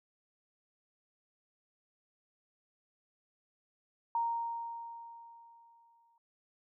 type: tone with exponential decay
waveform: sine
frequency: 930 Hz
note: A#5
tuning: 4 cents flat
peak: -28 dBFS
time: 4.15-6.18 s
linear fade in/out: 2 ms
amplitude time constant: 440 ms
effects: none